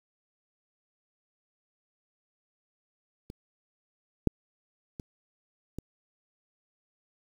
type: clicks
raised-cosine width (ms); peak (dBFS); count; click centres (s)
3; -28 / -9 / -26 / -23; 4; 3.301 / 4.273 / 4.998 / 5.786
effects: 8-bit